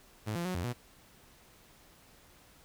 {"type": "tone with pitch steps", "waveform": "sawtooth", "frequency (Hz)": [107.3, 171.9, 183.1, 87.5, 121.8], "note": ["A2", "F3", "F#3", "F2", "B2"], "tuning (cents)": [-43, -27, -18, 4, -24], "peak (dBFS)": -29, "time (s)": [0.26, 0.735], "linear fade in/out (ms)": 20, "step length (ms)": 95, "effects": ["pink hiss -60 dBFS RMS until 2.64 s"]}